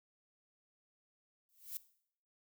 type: noise with exponential growth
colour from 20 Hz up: violet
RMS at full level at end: -39 dBFS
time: 1.49-1.77 s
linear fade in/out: 0 ms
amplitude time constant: 59 ms
effects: noise-tail reverb RT60 0.6 s tail -17 dB re dry